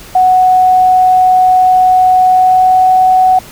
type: tone with pitch glide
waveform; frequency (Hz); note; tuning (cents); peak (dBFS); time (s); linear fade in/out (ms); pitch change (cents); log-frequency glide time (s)
sine; 740 to 745.1; F#5 to F#5; 0 to +12; -4; 0.15-3.39; 5; +12; 2.26-2.91
effects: pink hiss -33 dBFS RMS until 3.51 s